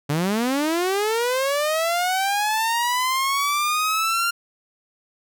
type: linear sweep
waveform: sawtooth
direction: up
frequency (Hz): 138.59 to 1396.9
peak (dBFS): -16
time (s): 0.09-4.31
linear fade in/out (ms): 10
effects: none